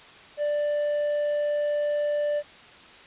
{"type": "tone", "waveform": "triangle", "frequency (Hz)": 589, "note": "D5", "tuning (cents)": 5, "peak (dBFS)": -21, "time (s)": [0.37, 2.43], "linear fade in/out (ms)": 50, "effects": ["white hiss -48 dBFS RMS until 3.06 s", "resampled to 8000 Hz"]}